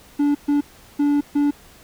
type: tone bursts at uneven times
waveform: triangle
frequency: 289.1 Hz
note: D4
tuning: 27 cents flat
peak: -13 dBFS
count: 4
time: 0.19-0.35 / 0.48-0.61 / 0.99-1.21 / 1.35-1.51 s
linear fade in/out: 10 ms
effects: pink hiss -48 dBFS RMS until 1.83 s